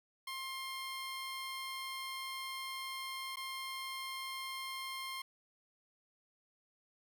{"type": "tone with dropouts", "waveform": "15% pulse", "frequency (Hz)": 1061, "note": "C6", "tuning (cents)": 24, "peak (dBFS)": -34, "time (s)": [0.27, 5.22], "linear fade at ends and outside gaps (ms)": 5, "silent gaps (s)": [3.359, 3.369], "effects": []}